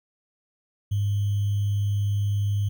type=tone with sample-and-hold; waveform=sine; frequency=101.5 Hz; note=G#2; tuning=39 cents flat; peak=-21 dBFS; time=0.91-2.69 s; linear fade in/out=10 ms; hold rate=3150 Hz; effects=none